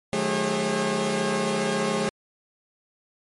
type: tone cluster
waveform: sawtooth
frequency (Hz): 152.8 / 184.6 / 216 / 404.8 / 539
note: D#3 / F#3 / A3 / G#4 / C#5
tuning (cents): -31 / -4 / -32 / -44 / -49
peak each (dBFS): -31 / -27 / -24 / -24 / -25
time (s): 0.13-2.09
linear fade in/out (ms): 0
effects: MP3 48 kbps